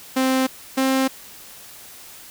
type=tone pair in turn; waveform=sawtooth; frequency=261.6 / 264.9 Hz; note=C4 / C4; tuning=0 / +22 cents; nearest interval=unison; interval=22 cents; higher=second; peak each=-13 dBFS; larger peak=neither; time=0.16-0.47 / 0.77-1.08 s; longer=neither; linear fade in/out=10 ms; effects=white hiss -42 dBFS RMS until 2.3 s